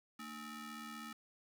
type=ring-modulated tone; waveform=sawtooth; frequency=528 Hz; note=C5; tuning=16 cents sharp; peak=-39 dBFS; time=0.19-1.13 s; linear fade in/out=5 ms; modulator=754 Hz; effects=none